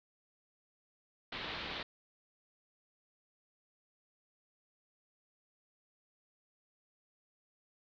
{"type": "low-pass noise", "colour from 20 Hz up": "white", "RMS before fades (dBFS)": -42, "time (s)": [1.32, 1.83], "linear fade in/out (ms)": 5, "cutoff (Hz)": 4100, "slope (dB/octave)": 48, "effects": []}